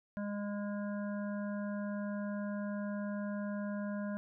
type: harmonic tone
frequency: 204.6 Hz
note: G#3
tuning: 26 cents flat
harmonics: 1 / 3 / 5 / 7 / 8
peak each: -36 / -43 / -51 / -51 / -52 dBFS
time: 0.17-4.17 s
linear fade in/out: 0 ms
effects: none